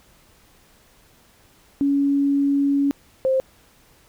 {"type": "tone pair in turn", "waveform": "sine", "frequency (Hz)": [280.7, 526.2], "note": ["C#4", "C5"], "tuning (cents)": [22, 10], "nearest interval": "major seventh", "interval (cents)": 1088, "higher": "second", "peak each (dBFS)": -16, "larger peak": "neither", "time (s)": [[1.81, 2.91], [3.25, 3.4]], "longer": "first", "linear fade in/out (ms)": 0, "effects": ["pink hiss -55 dBFS RMS until 4.08 s"]}